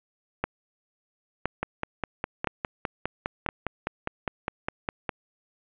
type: two click trains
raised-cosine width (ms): 0.5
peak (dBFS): -12 / -10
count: 18 / 4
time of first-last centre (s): 1.63-5.092 / 0.44-3.489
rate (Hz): 4.91 / 0.984
effects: resampled to 8000 Hz + 7-bit